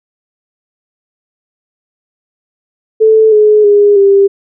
sine tone with pitch steps, 438.9 / 424.2 / 410 / 396.2 Hz, A4 / G#4 / G#4 / G4, -4 / +37 / -22 / +18 cents, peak -3 dBFS, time 3-4.28 s, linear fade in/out 20 ms, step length 320 ms, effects none

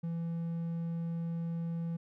triangle tone, 167.3 Hz, E3, 26 cents sharp, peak -31 dBFS, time 0.03-1.97 s, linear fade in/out 10 ms, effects none

